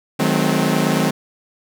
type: chord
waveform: sawtooth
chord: D# diminished seventh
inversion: none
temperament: equal with one note detuned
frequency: 155.56 / 185 / 214.5 / 261.6 Hz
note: D#3 / F#3 / A3 / C4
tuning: 0 / 0 / -44 / 0 cents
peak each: -17 dBFS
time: 0.19-1.11 s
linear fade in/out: 10 ms
effects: none